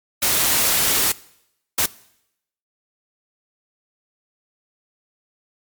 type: noise bursts at uneven times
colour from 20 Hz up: white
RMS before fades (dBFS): -18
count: 2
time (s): 0.22-1.12 / 1.78-1.86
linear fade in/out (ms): 5
effects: noise-tail reverb RT60 0.8 s tail -21 dB re dry + MP3 96 kbps